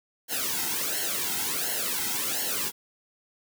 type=noise with flanger; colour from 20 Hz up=white; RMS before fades=-29 dBFS; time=0.28-2.72 s; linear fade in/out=50 ms; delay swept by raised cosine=0.82 to 1.76 ms; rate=1.4 Hz; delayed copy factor=-0.9; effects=none